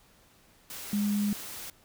sine tone in noise, 205.7 Hz, G#3, 16 cents flat, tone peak -25 dBFS, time 0.93-1.33 s, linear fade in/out 2 ms, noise white, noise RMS -41 dBFS, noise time 0.7-1.7 s, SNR +13 dB, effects pink hiss -61 dBFS RMS until 1.84 s

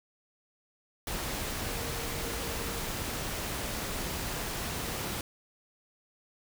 sine tone in noise, 463.6 Hz, A#4, 10 cents flat, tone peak -43 dBFS, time 1.68-2.8 s, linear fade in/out 2 ms, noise pink, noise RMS -35 dBFS, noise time 1.07-5.21 s, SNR -11 dB, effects none

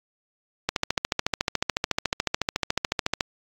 click train, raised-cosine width 0.2 ms, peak -5 dBFS, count 36, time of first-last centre 0.69-3.208 s, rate 13.9 Hz, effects AAC 64 kbps

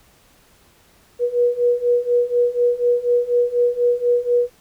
sine beating tone pair, 482 / 486.1 Hz, B4 / B4, -42 / -28 cents, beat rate 4.1 Hz, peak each -19 / -17 dBFS, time 1.19-4.5 s, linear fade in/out 50 ms, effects pink hiss -54 dBFS RMS until 4.6 s

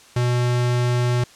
square tone, 122.4 Hz, B2, 15 cents flat, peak -18 dBFS, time 0.16-1.24 s, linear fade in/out 5 ms, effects white hiss -48 dBFS RMS until 1.35 s + low-pass 8000 Hz 12 dB/octave

